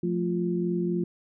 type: tone cluster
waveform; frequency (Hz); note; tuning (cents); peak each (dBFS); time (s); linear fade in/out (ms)
sine; 176.9 / 220.7 / 349.3; F3 / A3 / F4; +23 / +5 / 0; -27 / -33 / -28; 0.03-1.04; 5
effects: none